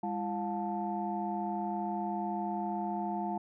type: tone cluster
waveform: sine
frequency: 203.3 / 337.9 / 712 / 880 Hz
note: G#3 / E4 / F5 / A5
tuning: -37 / +43 / +33 / 0 cents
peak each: -36 / -39 / -36 / -37 dBFS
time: 0.03-3.38 s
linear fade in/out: 5 ms
effects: tanh soft clip ceiling -21 dBFS